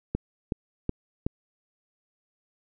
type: click train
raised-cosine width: 3 ms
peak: -13 dBFS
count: 4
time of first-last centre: 0.15-1.265 s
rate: 2.69 Hz
effects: none